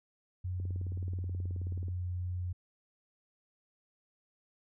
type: tone with pitch glide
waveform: sine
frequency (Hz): 91 to 89.75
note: F#2 to F2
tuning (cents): -28 to +48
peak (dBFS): -33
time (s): 0.44-2.53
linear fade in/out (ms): 10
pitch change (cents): -24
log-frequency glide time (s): 0.87-1.67
type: click train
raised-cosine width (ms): 3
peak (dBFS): -34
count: 25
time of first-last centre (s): 0.6-1.883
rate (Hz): 18.7
effects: none